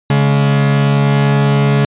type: tone pair together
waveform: 45% pulse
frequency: 140.8 / 211 Hz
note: C#3 / G#3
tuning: +27 / +28 cents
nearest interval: perfect fifth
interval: 701 cents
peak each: -10 / -17 dBFS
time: 0.1-1.85 s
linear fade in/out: 2 ms
effects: resampled to 8000 Hz